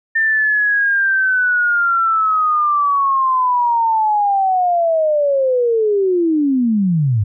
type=linear sweep; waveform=sine; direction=down; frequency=1800 to 96.2 Hz; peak=-12 dBFS; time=0.15-7.24 s; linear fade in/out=10 ms; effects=none